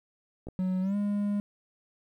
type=clicks; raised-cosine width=2 ms; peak=-27 dBFS; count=2; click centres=0.47 / 0.486 s
type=tone with pitch glide; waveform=triangle; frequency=185.4 to 204.5 Hz; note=F#3 to G#3; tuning=+4 to -26 cents; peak=-24 dBFS; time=0.59-1.4 s; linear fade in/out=0 ms; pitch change=+170 cents; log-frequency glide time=0.81-0.96 s
effects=11-bit